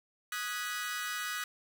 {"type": "chord", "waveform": "sawtooth", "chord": "G# minor seventh", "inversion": "second", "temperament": "equal with one note detuned", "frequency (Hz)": [1244.5, 1480, 1661.2, 1952.8], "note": ["D#6", "F#6", "G#6", "B6"], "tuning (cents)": [0, 0, 0, -20], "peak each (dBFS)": [-36, -36, -39, -37], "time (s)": [0.32, 1.44], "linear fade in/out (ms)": 2, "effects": []}